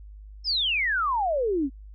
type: exponential sweep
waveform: sine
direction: down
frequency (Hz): 5360 to 253.7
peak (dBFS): -22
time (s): 0.44-1.7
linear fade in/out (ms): 50
effects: added 51 Hz sine -41 dBFS peak until 1.94 s